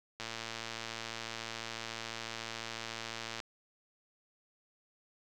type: click train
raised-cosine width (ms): 0.2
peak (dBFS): -22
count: 366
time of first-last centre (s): 0.2-3.402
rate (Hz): 114
effects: none